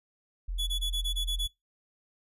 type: tone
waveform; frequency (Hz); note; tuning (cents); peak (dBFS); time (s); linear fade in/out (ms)
sine; 43.19; F1; -18; -30; 0.48-1.47; 10
type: tone bursts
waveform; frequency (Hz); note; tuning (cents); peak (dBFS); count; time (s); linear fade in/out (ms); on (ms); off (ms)
45% pulse; 3410; G#7; +45; -30; 8; 0.58-1.479; 20; 94; 21
effects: noise-tail reverb RT60 0.2 s tail -26 dB re dry + resampled to 32000 Hz